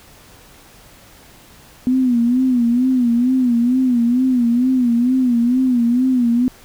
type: tone with vibrato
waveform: sine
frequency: 246.9 Hz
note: B3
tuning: in tune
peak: -12 dBFS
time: 1.87-6.48 s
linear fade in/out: 0 ms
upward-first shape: sine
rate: 2.2 Hz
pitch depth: 97 cents each way
effects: pink hiss -45 dBFS RMS until 6.64 s

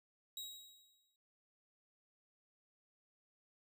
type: tone with exponential decay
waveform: sawtooth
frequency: 3822 Hz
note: A#7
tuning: 43 cents sharp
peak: -39 dBFS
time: 0.37-1.16 s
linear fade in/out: 2 ms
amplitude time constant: 170 ms
effects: none

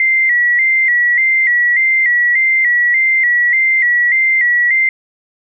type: tone with vibrato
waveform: sine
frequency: 2009 Hz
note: B6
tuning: 29 cents sharp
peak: -9 dBFS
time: 0-4.89 s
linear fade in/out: 2 ms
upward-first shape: square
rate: 1.7 Hz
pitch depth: 67 cents each way
effects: none

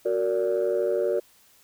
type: chord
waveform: sine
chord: Gb augmented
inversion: none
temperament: just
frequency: 370 / 462.5 / 578.1 Hz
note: Gb4 / Bb4 / D5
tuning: 0 / -14 / -27 cents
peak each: -25 dBFS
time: 0.05-1.2 s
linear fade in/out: 10 ms
effects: tanh soft clip ceiling -16 dBFS + white hiss -58 dBFS RMS until 1.63 s

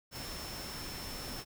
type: tone in noise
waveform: sine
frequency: 5350 Hz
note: E8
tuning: 25 cents sharp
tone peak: -46 dBFS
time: 0.11-1.45 s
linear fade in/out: 50 ms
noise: pink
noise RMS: -43 dBFS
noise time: 0.11-1.45 s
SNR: -6 dB
effects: none

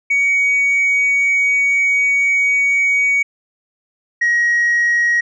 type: tone pair in turn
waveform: sine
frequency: 2249 / 1894.6 Hz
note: C#7 / A#6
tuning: +24 / +28 cents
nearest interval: minor third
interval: 296 cents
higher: first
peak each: -10 dBFS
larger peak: neither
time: 0.1-3.23 / 4.21-5.21 s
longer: first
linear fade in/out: 10 ms
effects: tanh soft clip ceiling -10 dBFS

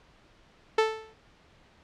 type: tone with exponential decay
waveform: sawtooth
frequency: 440 Hz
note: A4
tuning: in tune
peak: -14 dBFS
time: 0.78-1.14 s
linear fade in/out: 5 ms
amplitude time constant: 78 ms
effects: pink hiss -59 dBFS RMS until 1.83 s + low-pass 4000 Hz 12 dB/octave

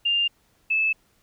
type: tone pair in turn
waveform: sine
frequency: 2800 / 2616 Hz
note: F7 / E7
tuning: +4 / -14 cents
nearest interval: minor second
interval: 118 cents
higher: first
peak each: -19 dBFS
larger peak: neither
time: 0.05-0.28 / 0.7-0.93 s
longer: neither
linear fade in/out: 10 ms
effects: pink hiss -64 dBFS RMS until 1.22 s

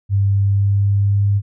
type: tone with pitch glide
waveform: sine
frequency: 99.2 to 100.82 Hz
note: G2 to G2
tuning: +21 to +49 cents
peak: -12 dBFS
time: 0.09-1.42 s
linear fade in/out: 50 ms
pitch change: +28 cents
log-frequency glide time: 0.28-1.25 s
effects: none

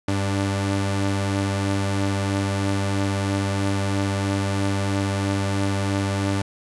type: tone pair together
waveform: sawtooth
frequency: 98.92 / 293.7 Hz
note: G2 / D4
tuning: +16 / 0 cents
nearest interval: octave + perfect fifth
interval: 1884 cents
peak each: -18 / -23 dBFS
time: 0.08-6.42 s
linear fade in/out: 5 ms
effects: resampled to 24000 Hz

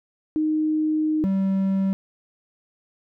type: tone pair in turn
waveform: sine / triangle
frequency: 309.7 / 193.01 Hz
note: D#4 / G3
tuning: -8 / -27 cents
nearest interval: minor sixth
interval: 819 cents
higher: first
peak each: -19 / -17 dBFS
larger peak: second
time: 0.36-1.24 / 1.24-1.93 s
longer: first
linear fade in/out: 0 ms
effects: none

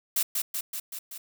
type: noise with echo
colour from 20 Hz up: blue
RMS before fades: -25 dBFS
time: 0.16-0.23 s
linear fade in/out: 5 ms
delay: 190 ms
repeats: 5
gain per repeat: -3 dB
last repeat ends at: 1.18 s
effects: none

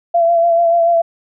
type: tone with vibrato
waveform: sine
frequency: 678 Hz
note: E5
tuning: 49 cents sharp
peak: -9 dBFS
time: 0.14-1.02 s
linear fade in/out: 10 ms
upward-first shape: sine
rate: 6.9 Hz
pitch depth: 28 cents each way
effects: none

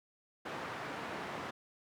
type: band-pass noise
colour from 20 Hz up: white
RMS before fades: -42 dBFS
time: 0.45-1.51 s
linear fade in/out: 10 ms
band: 130 to 1400 Hz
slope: 12 dB/octave
effects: none

